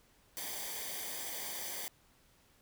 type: noise with comb filter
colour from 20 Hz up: white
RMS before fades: -41 dBFS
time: 0.37-1.88 s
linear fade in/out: 0 ms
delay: 0.74 ms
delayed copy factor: -0.7
effects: pink hiss -67 dBFS RMS until 2.61 s